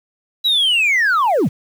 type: linear sweep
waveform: sine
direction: down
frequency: 3954 to 92.5 Hz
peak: -10 dBFS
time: 0.44-1.49 s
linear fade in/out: 20 ms
effects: tanh soft clip ceiling -11 dBFS + 7-bit